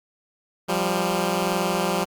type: tone pair together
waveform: 10% pulse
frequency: 175.4 / 196.88 Hz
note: F3 / G3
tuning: +8 / +8 cents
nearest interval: major second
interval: 200 cents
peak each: -16 dBFS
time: 0.68-2.05 s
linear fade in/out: 20 ms
effects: Opus 48 kbps